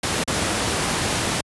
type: noise with dropouts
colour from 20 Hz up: pink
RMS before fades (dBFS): -22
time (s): 0.03-1.41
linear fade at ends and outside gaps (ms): 5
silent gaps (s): 0.239-0.276
effects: high-pass 80 Hz 12 dB/octave + resampled to 24000 Hz